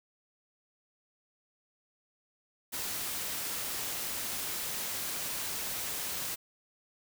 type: noise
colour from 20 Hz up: white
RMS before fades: -36 dBFS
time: 2.72-6.36 s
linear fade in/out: 20 ms
effects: none